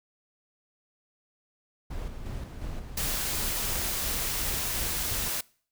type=noise with tremolo; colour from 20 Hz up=brown; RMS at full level=-35 dBFS; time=1.9-5.29 s; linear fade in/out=10 ms; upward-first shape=square; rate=2.8 Hz; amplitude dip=40%
type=noise; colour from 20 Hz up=white; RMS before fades=-31 dBFS; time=2.97-5.41 s; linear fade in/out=5 ms
effects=noise-tail reverb RT60 0.5 s tail -24 dB re dry